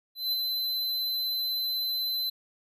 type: tone with ADSR envelope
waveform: square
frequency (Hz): 4046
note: B7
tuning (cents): +41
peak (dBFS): -25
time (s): 0.15-2.3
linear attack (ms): 170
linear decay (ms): 32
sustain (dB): -3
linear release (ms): 8
effects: none